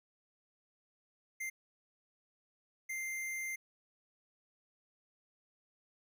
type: tone bursts at uneven times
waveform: square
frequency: 2093 Hz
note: C7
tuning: in tune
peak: -38 dBFS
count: 2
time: 1.4-1.5 / 2.89-3.56 s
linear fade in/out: 10 ms
effects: none